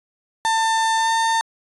35% pulse tone with pitch glide, 895 to 904.4 Hz, A5 to A5, +29 to +47 cents, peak -15 dBFS, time 0.45-1.41 s, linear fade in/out 0 ms, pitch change +18 cents, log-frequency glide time 0.98-1.1 s, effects resampled to 24000 Hz

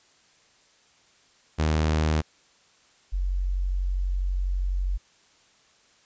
sawtooth / sine tone pair in turn, 77.78 / 46.09 Hz, D#2 / F#1, 0 / -6 cents, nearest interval major sixth, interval 906 cents, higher first, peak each -17 / -23 dBFS, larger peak first, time 1.58-2.22 / 3.12-4.98 s, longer second, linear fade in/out 20 ms, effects white hiss -60 dBFS RMS until 6.05 s + resampled to 16000 Hz

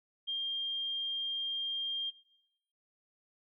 sine tone, 3203 Hz, G7, 37 cents sharp, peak -32 dBFS, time 0.27-2.11 s, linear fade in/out 20 ms, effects noise-tail reverb RT60 0.9 s tail -20 dB re dry

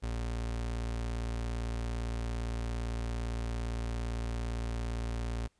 35% pulse tone, 57.6 Hz, A#1, 20 cents flat, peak -31 dBFS, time 0.02-5.48 s, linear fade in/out 20 ms, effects pink hiss -74 dBFS RMS until 5.59 s + resampled to 22050 Hz

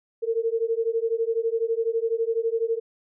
sine beating tone pair, 450 / 462 Hz, A4 / A#4, +39 / -16 cents, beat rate 12 Hz, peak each -25 dBFS, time 0.22-2.8 s, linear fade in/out 20 ms, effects none

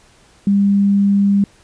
sine tone, 200 Hz, G3, 35 cents sharp, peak -10 dBFS, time 0.47-1.44 s, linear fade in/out 2 ms, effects pink hiss -50 dBFS RMS until 1.63 s + resampled to 22050 Hz

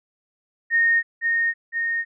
sine tone with echo, 1847 Hz, A#6, 16 cents flat, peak -15 dBFS, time 0.7-1.03 s, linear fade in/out 50 ms, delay 510 ms, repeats 2, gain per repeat -3 dB, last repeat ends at 2.05 s, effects none

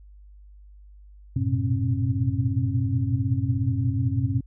sine tone cluster, 93.8 / 111.1 / 121.8 / 127.4 / 270.6 Hz, F#2 / A2 / B2 / C3 / C#4, +24 / +17 / -24 / -46 / -42 cents, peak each -27 / -26 / -29 / -27 / -30 dBFS, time 1.36-4.41 s, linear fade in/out 5 ms, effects added 50 Hz sine -45 dBFS peak until 4.46 s

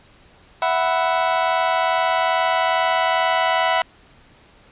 sawtooth chord, E suspended second, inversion none, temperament just, 659.3 / 741.7 / 988.9 Hz, E5 / F#5 / B5, 0 / +4 / +2 cents, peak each -17 dBFS, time 0.62-3.82 s, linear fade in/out 2 ms, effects pink hiss -51 dBFS RMS until 4.71 s + resampled to 8000 Hz

